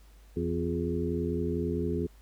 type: harmonic tone with a mistuned harmonic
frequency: 84.4 Hz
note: E2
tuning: 41 cents sharp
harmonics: 1 / 2 / 3 / 4 / 5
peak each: -34 / -34 / -34 / -34 / -34 dBFS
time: 0.36-2.07 s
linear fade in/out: 10 ms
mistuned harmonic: 4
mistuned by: +67 cents
effects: added 51 Hz sine -52 dBFS peak until 2.21 s + pink hiss -63 dBFS RMS until 2.21 s